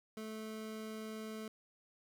25% pulse tone, 218.2 Hz, A3, 14 cents flat, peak -39 dBFS, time 0.17-1.48 s, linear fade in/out 2 ms, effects none

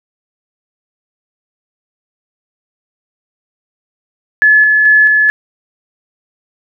sine tone with tremolo, 1716 Hz, A6, 44 cents flat, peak -4 dBFS, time 4.42-5.3 s, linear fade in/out 0 ms, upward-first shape square, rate 2.3 Hz, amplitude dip 25%, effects none

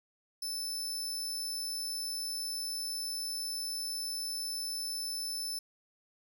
sawtooth tone, 5274 Hz, E8, in tune, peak -32 dBFS, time 0.42-5.59 s, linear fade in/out 5 ms, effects none

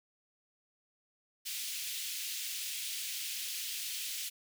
pink high-pass noise, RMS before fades -39 dBFS, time 1.45-4.3 s, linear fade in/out 20 ms, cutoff 2600 Hz, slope 24 dB/octave, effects none

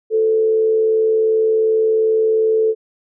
sine tone with frequency modulation, 440 Hz, A4, in tune, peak -12 dBFS, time 0.1-2.75 s, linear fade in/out 50 ms, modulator 77.3 Hz, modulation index 0.27, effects none

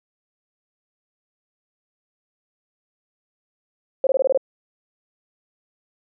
sine tone bursts, 534 Hz, C5, 35 cents sharp, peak -14 dBFS, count 7, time 4.04-4.375 s, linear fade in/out 2 ms, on 29 ms, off 22 ms, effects none

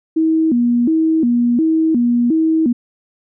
sine tone with vibrato, 277.2 Hz, C#4, in tune, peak -11 dBFS, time 0.16-2.73 s, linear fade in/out 10 ms, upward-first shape square, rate 1.4 Hz, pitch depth 250 cents each way, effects none

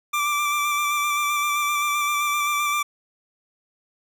25% pulse tone with vibrato, 1174.7 Hz, D6, in tune, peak -17 dBFS, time 0.13-2.83 s, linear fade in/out 10 ms, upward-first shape square, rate 7.7 Hz, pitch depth 17 cents each way, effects none

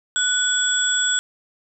sine tone cluster, 1478 / 3390 / 7740 Hz, F#6 / G#7 / B8, -2 / +35 / -36 cents, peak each -22 dBFS, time 0.16-1.19 s, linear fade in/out 0 ms, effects none

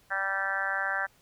harmonic tone, 194.6 Hz, G3, 12 cents flat, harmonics 3 / 4 / 5 / 6 / 7 / 8 / 9 / 10, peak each -40 / -36 / -41 / -41 / -36 / -31 / -33 / -41 dBFS, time 0.1-1.07 s, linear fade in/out 20 ms, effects pink hiss -63 dBFS RMS until 1.21 s

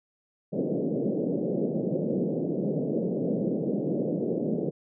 pink band-pass noise, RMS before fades -28 dBFS, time 0.52-4.71 s, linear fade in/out 20 ms, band 150 to 560 Hz, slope 48 dB/octave, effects none

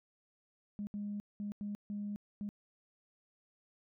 sine tone bursts at uneven times, 205.5 Hz, G#3, 18 cents flat, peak -36 dBFS, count 6, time 0.79-0.87 / 0.94-1.2 / 1.4-1.52 / 1.61-1.75 / 1.9-2.16 / 2.41-2.49 s, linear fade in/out 0 ms, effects tanh soft clip ceiling -32 dBFS

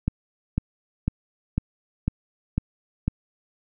click train, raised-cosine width 5 ms, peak -9 dBFS, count 7, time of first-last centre 0.08-3.08 s, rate 2 Hz, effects none

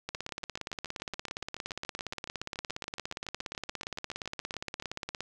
two click trains, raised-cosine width 0.2 ms, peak -18 / -24 dBFS, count 89 / 34, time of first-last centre 0.09-5.206 / 0.15-4.824 s, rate 17.2 / 7.06 Hz, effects none

